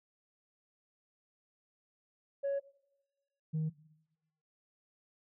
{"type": "tone pair in turn", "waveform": "sine", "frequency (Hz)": [557, 156.8], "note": ["C#5", "D#3"], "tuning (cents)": [8, 14], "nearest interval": "octave + minor seventh", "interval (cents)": 2194, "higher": "first", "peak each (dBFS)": [-29, -29], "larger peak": "neither", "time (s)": [[2.43, 2.6], [3.53, 3.7]], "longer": "neither", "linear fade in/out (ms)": 20, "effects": ["noise-tail reverb RT60 0.9 s tail -20 dB re dry", "tanh soft clip ceiling -29 dBFS"]}